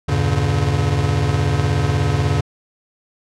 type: chord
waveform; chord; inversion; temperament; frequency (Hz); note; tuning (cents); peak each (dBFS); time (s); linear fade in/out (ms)
square; E diminished seventh; none; just; 82.41 / 98.89 / 118.67 / 142.4; E2 / G2 / Bb2 / Db3; 0 / +16 / +31 / +47; -23 / -21 / -25 / -20; 0.08-2.41; 10
effects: low-pass 7000 Hz 12 dB/octave